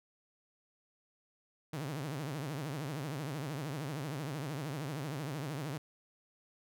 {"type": "tone with vibrato", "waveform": "sawtooth", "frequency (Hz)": 144.8, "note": "D3", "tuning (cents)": -24, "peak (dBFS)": -33, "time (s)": [1.73, 5.78], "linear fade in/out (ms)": 5, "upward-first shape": "triangle", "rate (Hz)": 13, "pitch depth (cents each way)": 240, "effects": []}